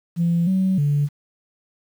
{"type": "tone with pitch steps", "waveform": "sine", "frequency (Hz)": [170.1, 188.9, 144.9], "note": ["F3", "F#3", "D3"], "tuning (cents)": [-45, 36, -23], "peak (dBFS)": -15, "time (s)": [0.16, 1.09], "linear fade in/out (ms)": 50, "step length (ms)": 310, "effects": ["tanh soft clip ceiling -12 dBFS", "8-bit"]}